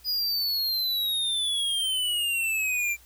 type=exponential sweep; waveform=square; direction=down; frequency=4967 to 2349 Hz; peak=-25 dBFS; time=0.04-2.97 s; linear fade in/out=50 ms; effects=added 60 Hz sine -56 dBFS peak until 3.05 s + white hiss -56 dBFS RMS until 3.05 s